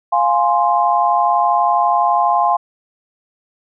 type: chord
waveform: sine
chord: F minor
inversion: none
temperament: equal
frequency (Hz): 698.5 / 830.6 / 1046.5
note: F5 / Ab5 / C6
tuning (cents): 0 / 0 / 0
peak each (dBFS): -16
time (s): 0.12-2.57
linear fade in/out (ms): 10
effects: none